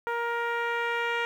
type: tone with low-pass filter sweep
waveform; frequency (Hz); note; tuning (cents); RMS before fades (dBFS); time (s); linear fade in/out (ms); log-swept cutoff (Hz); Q
10% pulse; 469.9; A#4; +14; -29; 0.07-1.25; 0; 1300 to 2500; 1.1
effects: 9-bit